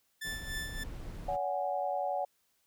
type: tone with tremolo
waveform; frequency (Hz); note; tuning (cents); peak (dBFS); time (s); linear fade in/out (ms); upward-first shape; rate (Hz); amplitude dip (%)
sawtooth; 1760; A6; 0; -32; 0.21-0.84; 10; sine; 3.4; 65
type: noise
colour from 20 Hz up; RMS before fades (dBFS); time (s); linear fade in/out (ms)
brown; -42; 0.24-1.37; 20
type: chord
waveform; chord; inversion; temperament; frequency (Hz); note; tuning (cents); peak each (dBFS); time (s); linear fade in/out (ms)
sine; C# suspended fourth; none; equal with one note detuned; 568.3 / 740 / 830.6; C#5 / F#5 / G#5; +43 / 0 / 0; -35 / -33 / -38; 1.28-2.25; 5
effects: white hiss -74 dBFS RMS until 2.66 s